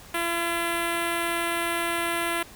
5% pulse tone with notch filter, 339.1 Hz, E4, 49 cents sharp, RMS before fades -27 dBFS, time 0.14-2.43 s, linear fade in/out 5 ms, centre 4800 Hz, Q 0.84, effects pink hiss -47 dBFS RMS until 2.55 s

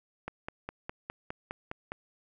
click train, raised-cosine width 0.5 ms, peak -21 dBFS, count 9, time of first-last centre 0.28-1.919 s, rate 4.88 Hz, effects none

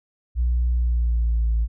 sine tone with pitch glide, 60.3 to 55.94 Hz, B1 to A1, -41 to +29 cents, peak -16 dBFS, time 0.35-1.68 s, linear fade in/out 50 ms, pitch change -130 cents, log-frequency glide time 0.72-1.55 s, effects tanh soft clip ceiling -15 dBFS

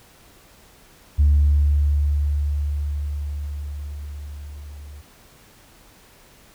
sine tone with level ramp, 72.8 Hz, D2, 15 cents flat, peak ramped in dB -10 to -36 dBFS, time 1.18-5.02 s, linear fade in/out 20 ms, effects tanh soft clip ceiling -9 dBFS + pink hiss -51 dBFS RMS until 6.54 s

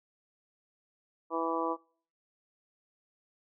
harmonic tone, 164.81 Hz, E3, in tune, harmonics 2 / 3 / 4 / 5 / 6 / 7, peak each -35 / -35 / -38 / -40 / -35 / -36 dBFS, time 1.3-1.77 s, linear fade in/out 50 ms, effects noise-tail reverb RT60 0.5 s tail -26 dB re dry

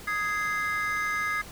triangle chord, Ab major, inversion second, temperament just, 1245.9 / 1661.2 / 2077 Hz, Eb6 / Ab6 / C7, +2 / 0 / -13 cents, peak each -29 dBFS, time 0.07-1.42 s, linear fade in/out 10 ms, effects pink hiss -45 dBFS RMS until 1.51 s

